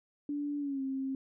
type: tone with pitch glide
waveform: sine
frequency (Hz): 290 to 267.5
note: D4 to C4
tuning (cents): -22 to +38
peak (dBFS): -32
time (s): 0.29-1.15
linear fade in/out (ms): 2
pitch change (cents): -140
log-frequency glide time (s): 0.59-0.82
effects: none